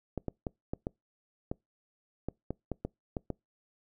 clicks, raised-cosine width 2 ms, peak -20 dBFS, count 12, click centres 0.177 / 0.283 / 0.468 / 0.735 / 0.869 / 1.515 / 2.286 / 2.506 / 2.717 / 2.85 / 3.168 / 3.303 s, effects noise-tail reverb RT60 0.2 s tail -26 dB re dry

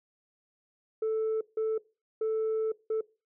sine tone bursts at uneven times, 440 Hz, A4, in tune, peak -24 dBFS, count 4, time 1.02-1.41 / 1.57-1.78 / 2.21-2.72 / 2.9-3.01 s, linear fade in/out 5 ms, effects noise-tail reverb RT60 0.3 s tail -22 dB re dry + tanh soft clip ceiling -25 dBFS

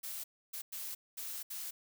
blue noise bursts at uneven times, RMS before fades -42 dBFS, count 5, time 0.03-0.24 / 0.53-0.62 / 0.72-0.95 / 1.17-1.43 / 1.5-1.71 s, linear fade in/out 10 ms, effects none

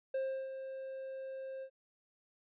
triangle tone with ADSR envelope, 531 Hz, C5, 25 cents sharp, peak -30 dBFS, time 0.14-1.7 s, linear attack 6 ms, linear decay 340 ms, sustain -9 dB, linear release 74 ms, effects resampled to 8000 Hz

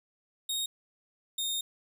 sawtooth tone pair in turn, 3729 / 3678 Hz, A#7 / A#7, 0 / -24 cents, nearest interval unison, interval 24 cents, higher first, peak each -27 / -27 dBFS, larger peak neither, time 0.49-0.66 / 1.38-1.61 s, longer second, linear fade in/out 5 ms, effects none

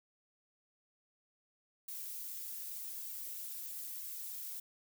violet noise with flanger, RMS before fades -44 dBFS, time 1.88-4.6 s, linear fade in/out 5 ms, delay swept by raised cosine 1.8 to 4.4 ms, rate 0.91 Hz, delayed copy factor +1, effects none

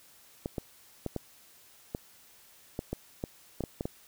clicks, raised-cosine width 2 ms, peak -19 dBFS, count 12, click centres 0.459 / 0.582 / 1.063 / 1.163 / 1.949 / 2.791 / 2.93 / 3.239 / 3.607 / 3.638 / 3.809 / 3.855 s, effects white hiss -58 dBFS RMS until 4.07 s

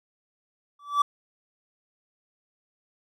triangle tone with exponential growth, 1156 Hz, D6, 28 cents flat, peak -13 dBFS, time 0.79-1.02 s, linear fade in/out 5 ms, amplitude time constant 49 ms, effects none

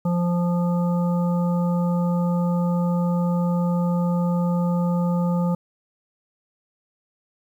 harmonic tone, 174.61 Hz, F3, in tune, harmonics 1 / 3 / 5 / 7, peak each -19 / -29 / -33 / -36 dBFS, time 0.05-5.55 s, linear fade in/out 5 ms, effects 9-bit

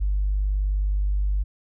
sine tone, 49.58 Hz, G1, 20 cents sharp, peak -19 dBFS, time 0-1.44 s, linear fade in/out 20 ms, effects tanh soft clip ceiling -15 dBFS

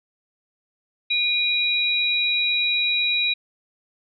sine tone pair together, 2438 / 3870 Hz, D#7 / B7, -36 / -36 cents, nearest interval minor sixth, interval 800 cents, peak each -22 / -21 dBFS, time 1.1-3.34 s, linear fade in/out 10 ms, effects none

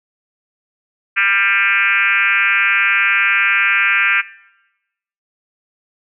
sine tone with frequency modulation, 1985 Hz, B6, 8 cents sharp, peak -11 dBFS, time 1.16-4.22 s, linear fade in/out 20 ms, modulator 200 Hz, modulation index 3.1, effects noise-tail reverb RT60 1.0 s tail -22 dB re dry

